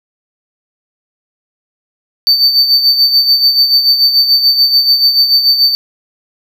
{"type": "tone with tremolo", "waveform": "triangle", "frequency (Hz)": 4567, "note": "D8", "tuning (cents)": -49, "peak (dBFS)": -3, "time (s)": [2.27, 5.75], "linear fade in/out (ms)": 0, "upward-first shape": "sine", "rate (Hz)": 6.9, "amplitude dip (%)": 60, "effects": []}